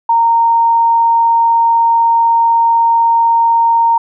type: tone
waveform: sine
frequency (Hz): 924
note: A#5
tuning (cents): -16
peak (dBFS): -7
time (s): 0.09-3.98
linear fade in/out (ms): 5
effects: none